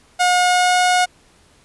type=tone with pitch glide; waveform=sawtooth; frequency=720 to 724.6 Hz; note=F#5 to F#5; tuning=-47 to -36 cents; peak=-9 dBFS; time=0.19-1.06 s; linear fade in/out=20 ms; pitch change=+11 cents; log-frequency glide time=0.39-0.77 s; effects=pink hiss -53 dBFS RMS until 1.64 s + resampled to 24000 Hz

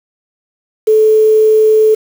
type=tone with quantisation; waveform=sine; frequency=434.6 Hz; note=A4; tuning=21 cents flat; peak=-5 dBFS; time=0.87-1.95 s; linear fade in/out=10 ms; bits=5; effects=none

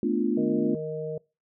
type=chord; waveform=sine; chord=B half-diminished seventh; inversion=third; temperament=equal; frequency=220 / 246.9 / 293.7 / 349.2 Hz; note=A3 / B3 / D4 / F4; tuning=0 / 0 / 0 / 0 cents; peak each=-28 dBFS; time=0.03-0.75 s; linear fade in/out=2 ms
type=harmonic tone; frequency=155.56 Hz; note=D#3; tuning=in tune; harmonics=1 / 3 / 4; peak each=-36 / -31 / -37 dBFS; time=0.37-1.18 s; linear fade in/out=5 ms
effects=noise-tail reverb RT60 0.3 s tail -25 dB re dry

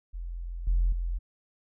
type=tone with level steps; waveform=sine; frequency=43 Hz; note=F1; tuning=26 cents flat; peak=-33 / -20 / -27 dBFS; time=0.13-1.19 s; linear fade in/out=20 ms; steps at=0.67 / 0.92 s; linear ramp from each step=5 ms; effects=tanh soft clip ceiling -17 dBFS

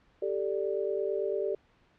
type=chord; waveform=sine; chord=G suspended second; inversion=none; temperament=just; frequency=392 / 441 / 588 Hz; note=G4 / A4 / D5; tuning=0 / +4 / +2 cents; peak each=-31 / -33 / -34 dBFS; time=0.22-1.55 s; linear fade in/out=5 ms; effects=pink hiss -65 dBFS RMS until 1.98 s + low-pass 3000 Hz 12 dB/octave

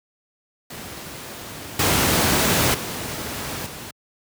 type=noise with level steps; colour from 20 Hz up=pink; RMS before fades=-35 / -18 / -29 / -35 dBFS; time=0.7-3.91 s; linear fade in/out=5 ms; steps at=1.79 / 2.74 / 3.66 s; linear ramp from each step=5 ms; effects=high-pass 80 Hz 12 dB/octave

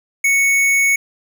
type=tone with hard clipping; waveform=sine; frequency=2217 Hz; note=C#7; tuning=in tune; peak=-13 dBFS; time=0.24-0.96 s; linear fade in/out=5 ms; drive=16 dB; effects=none

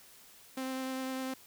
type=tone with vibrato; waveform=sawtooth; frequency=261.6 Hz; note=C4; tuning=in tune; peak=-31 dBFS; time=0.57-1.34 s; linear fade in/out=5 ms; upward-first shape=triangle; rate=9.9 Hz; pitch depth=13 cents each way; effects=white hiss -57 dBFS RMS until 1.46 s

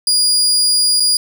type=tone with dropouts; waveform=30% pulse; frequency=4860 Hz; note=D#8; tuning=42 cents flat; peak=-8 dBFS; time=0.07-1.17 s; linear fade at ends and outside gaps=2 ms; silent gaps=0.999-1.003 s; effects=8-bit

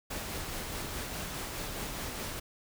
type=noise with tremolo; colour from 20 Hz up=pink; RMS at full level=-37 dBFS; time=0.1-2.4 s; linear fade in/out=10 ms; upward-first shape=sine; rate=4.8 Hz; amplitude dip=25%; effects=none

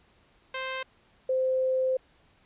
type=tone pair in turn; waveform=10% pulse / sine; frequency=523.3 / 519.1 Hz; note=C5 / C5; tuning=0 / -14 cents; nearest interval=unison; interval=14 cents; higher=first; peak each=-23 dBFS; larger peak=neither; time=0.54-0.83 / 1.29-1.97 s; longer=second; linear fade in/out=5 ms; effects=pink hiss -63 dBFS RMS until 2.45 s + resampled to 8000 Hz

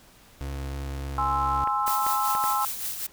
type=tone with vibrato; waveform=35% pulse; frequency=68.7 Hz; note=C#2; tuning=15 cents flat; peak=-29 dBFS; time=0.41-1.64 s; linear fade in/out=0 ms; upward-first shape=sine; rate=3.3 Hz; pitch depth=9 cents each way
type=chord; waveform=sine; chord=Ab augmented; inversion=none; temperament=equal; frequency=830.6 / 1046.5 / 1318.5 Hz; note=Ab5 / C6 / E6; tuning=0 / 0 / 0 cents; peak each=-27 dBFS; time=1.18-2.65 s; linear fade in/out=2 ms
type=clicks; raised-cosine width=0.5 ms; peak=-19 dBFS; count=5; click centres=1.674 / 1.879 / 2.066 / 2.351 / 2.44 s
type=noise with tremolo; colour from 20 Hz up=blue; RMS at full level=-30 dBFS; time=1.86-3.07 s; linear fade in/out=10 ms; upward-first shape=sine; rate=5.2 Hz; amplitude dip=50%
effects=pink hiss -54 dBFS RMS until 3.12 s

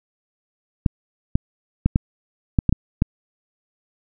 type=clicks; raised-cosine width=5 ms; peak=-3 dBFS; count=8; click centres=0.862 / 1.355 / 1.86 / 1.959 / 2.588 / 2.693 / 2.726 / 3.021 s; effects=none

